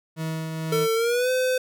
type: tone with tremolo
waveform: 40% pulse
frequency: 160 Hz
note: D#3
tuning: 49 cents sharp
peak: -25 dBFS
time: 0.16-0.88 s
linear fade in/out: 50 ms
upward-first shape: triangle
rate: 2.2 Hz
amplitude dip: 35%
type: tone with pitch glide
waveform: square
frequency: 450 to 511 Hz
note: A4 to C5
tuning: +39 to -41 cents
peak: -21 dBFS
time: 0.72-1.58 s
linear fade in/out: 5 ms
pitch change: +220 cents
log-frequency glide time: 0.95-1.3 s
effects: none